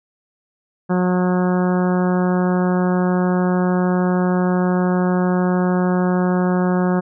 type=harmonic tone; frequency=181.3 Hz; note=F#3; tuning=35 cents flat; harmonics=1 / 2 / 3 / 4 / 5 / 6 / 7 / 8 / 9; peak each=-16 / -22 / -26 / -28 / -30 / -32 / -33 / -34 / -35 dBFS; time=0.89-7.01 s; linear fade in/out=20 ms; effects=none